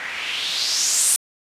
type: noise with low-pass filter sweep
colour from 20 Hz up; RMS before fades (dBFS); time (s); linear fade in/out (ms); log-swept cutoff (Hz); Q
blue; -22; 0-1.16; 0; 1800 to 9700; 3.2
effects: resampled to 32000 Hz